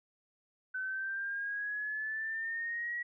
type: exponential sweep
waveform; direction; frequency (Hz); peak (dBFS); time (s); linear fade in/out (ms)
sine; up; 1512 to 1925; -34; 0.74-3.03; 10
effects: none